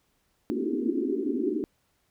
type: band-pass noise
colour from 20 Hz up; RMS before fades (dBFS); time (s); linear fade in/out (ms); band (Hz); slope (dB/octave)
white; -28; 0.5-1.64; 0; 230 to 400; 96
effects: pink hiss -71 dBFS RMS until 2.1 s